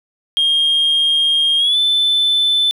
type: tone with pitch glide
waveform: sine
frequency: 3228 to 3520 Hz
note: G#7 to A7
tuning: -50 to 0 cents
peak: -10 dBFS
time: 0.37-2.71 s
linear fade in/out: 0 ms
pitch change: +150 cents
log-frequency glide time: 1.58-1.78 s
effects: tanh soft clip ceiling -9 dBFS + 8-bit